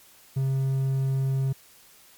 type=tone; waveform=triangle; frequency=134.2 Hz; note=C3; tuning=44 cents sharp; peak=-20 dBFS; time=0.36-1.53 s; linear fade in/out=10 ms; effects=white hiss -54 dBFS RMS until 2.17 s + MP3 96 kbps